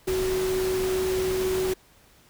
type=tone in noise; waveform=sine; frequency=373.9 Hz; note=F#4; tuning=18 cents sharp; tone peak=-23 dBFS; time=0.07-1.74 s; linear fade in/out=10 ms; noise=pink; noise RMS=-33 dBFS; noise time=0.07-1.74 s; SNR=+7 dB; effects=pink hiss -57 dBFS RMS until 2.29 s